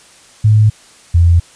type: tone pair in turn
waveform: sine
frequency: 107.4 / 85.24 Hz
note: A2 / F2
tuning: -41 / -41 cents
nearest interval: major third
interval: 400 cents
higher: first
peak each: -5 dBFS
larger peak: neither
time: 0.44-0.7 / 1.14-1.4 s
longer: neither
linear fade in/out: 10 ms
effects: white hiss -43 dBFS RMS until 1.55 s + resampled to 22050 Hz